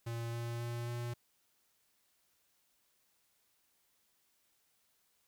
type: tone with pitch steps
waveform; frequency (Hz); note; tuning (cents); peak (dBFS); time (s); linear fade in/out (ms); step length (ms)
square; 116.54 / 117.55 / 118.58 / 119.61; A#2 / A#2 / A#2 / A#2; 0 / +15 / +30 / +45; -38; 0.06-1.14; 10; 270
effects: white hiss -75 dBFS RMS until 5.27 s